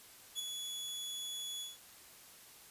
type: tone with ADSR envelope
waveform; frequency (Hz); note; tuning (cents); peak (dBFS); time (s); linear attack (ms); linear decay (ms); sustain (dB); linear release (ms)
sawtooth; 3397; G#7; +38; -31; 0.35-1.78; 44; 6; -6; 170
effects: white hiss -57 dBFS RMS until 2.7 s + resampled to 32000 Hz